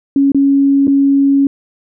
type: tone with dropouts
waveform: sine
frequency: 277.2 Hz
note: C#4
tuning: in tune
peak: -7 dBFS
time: 0.16-1.47 s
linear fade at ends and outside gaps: 2 ms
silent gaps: 0.319-0.346 / 0.871-0.878 s
effects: none